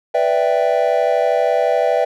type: chord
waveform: triangle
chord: E minor seventh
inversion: second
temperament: equal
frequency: 493.9 / 587.3 / 659.3 / 784 Hz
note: B4 / D5 / E5 / G5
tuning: 0 / 0 / 0 / 0 cents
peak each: -17 / -17 / -16 / -19 dBFS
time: 0.14-2.05 s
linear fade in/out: 10 ms
effects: none